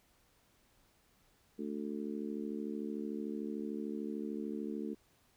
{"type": "harmonic tone", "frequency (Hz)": 73.42, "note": "D2", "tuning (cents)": 0, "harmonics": [3, 4, 5, 6], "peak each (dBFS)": [-40, -42, -44, -46], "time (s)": [1.58, 4.95], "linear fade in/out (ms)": 20, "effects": ["pink hiss -70 dBFS RMS until 5.36 s"]}